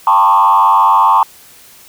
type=tone with frequency modulation; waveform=sine; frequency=987.8 Hz; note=B5; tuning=in tune; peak=-5 dBFS; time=0.07-1.23 s; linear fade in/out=2 ms; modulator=94.8 Hz; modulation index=1.7; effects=tanh soft clip ceiling -1 dBFS + white hiss -41 dBFS RMS until 1.88 s